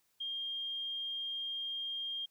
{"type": "tone", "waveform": "sine", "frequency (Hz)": 3213, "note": "G7", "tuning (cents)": 42, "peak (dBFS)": -36, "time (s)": [0.2, 2.26], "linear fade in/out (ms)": 10, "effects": ["white hiss -75 dBFS RMS until 2.3 s"]}